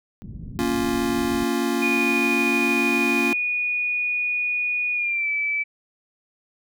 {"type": "low-pass noise", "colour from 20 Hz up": "white", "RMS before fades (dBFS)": -36, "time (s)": [0.22, 1.44], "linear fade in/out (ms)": 0, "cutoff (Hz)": 200, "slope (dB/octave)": 24}
{"type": "chord", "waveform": "square", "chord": "Bb minor", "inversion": "none", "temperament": "just", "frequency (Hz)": [233.1, 279.7, 349.6], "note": ["Bb3", "Db4", "F4"], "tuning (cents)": [0, 16, 2], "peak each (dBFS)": -26, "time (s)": [0.59, 3.33], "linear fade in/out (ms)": 0}
{"type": "tone with pitch glide", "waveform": "sine", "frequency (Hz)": [2460, 2309], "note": ["D#7", "D7"], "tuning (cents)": [-20, -30], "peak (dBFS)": -21, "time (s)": [1.81, 5.64], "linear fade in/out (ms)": 20, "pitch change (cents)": -110, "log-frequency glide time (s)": [4.94, 5.29]}
{"effects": []}